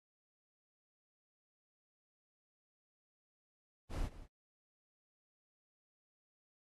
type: noise with echo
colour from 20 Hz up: brown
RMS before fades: -38 dBFS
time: 3.89-4.1 s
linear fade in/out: 50 ms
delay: 180 ms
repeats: 1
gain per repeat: -15 dB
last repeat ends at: 4.28 s
effects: AAC 32 kbps